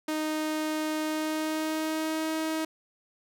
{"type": "tone with pitch glide", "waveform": "sawtooth", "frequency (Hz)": [310, 317.1], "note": ["D#4", "D#4"], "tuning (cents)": [-6, 33], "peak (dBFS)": -24, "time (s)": [0.08, 2.65], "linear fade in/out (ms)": 5, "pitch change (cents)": 39, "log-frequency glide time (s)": [1.04, 2.33], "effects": []}